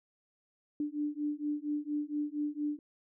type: beating tone pair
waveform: sine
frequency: 293.7 / 298 Hz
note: D4 / D4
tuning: 0 / +25 cents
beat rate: 4.3 Hz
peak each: -35 / -35 dBFS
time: 0.8-2.79 s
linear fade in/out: 2 ms
effects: none